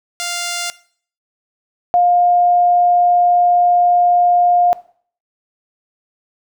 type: tone pair in turn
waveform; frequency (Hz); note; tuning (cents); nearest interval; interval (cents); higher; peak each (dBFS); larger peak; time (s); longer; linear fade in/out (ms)
5% pulse / sine; 698.5 / 707.4; F5 / F5; 0 / +22; unison; 22; second; -9; neither; 0.2-0.7 / 1.94-4.73; second; 0
effects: noise-tail reverb RT60 0.5 s tail -18 dB re dry